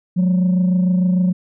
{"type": "tone pair together", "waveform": "sine", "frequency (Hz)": [181.04, 207.7], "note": ["F#3", "G#3"], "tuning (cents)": [-37, 0], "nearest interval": "major second", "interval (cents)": 237, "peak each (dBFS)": [-11, -22], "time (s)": [0.16, 1.33], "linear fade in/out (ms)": 20, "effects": ["tanh soft clip ceiling -11 dBFS"]}